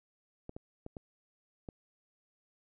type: clicks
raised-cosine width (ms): 2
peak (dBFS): -29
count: 5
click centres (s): 0.494 / 0.565 / 0.864 / 0.968 / 1.688
effects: none